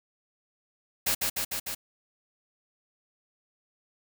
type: noise with echo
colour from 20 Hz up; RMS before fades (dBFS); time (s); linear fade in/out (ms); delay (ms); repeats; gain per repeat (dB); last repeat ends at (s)
white; -26; 1.06-1.15; 10; 150; 4; -2; 1.75
effects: none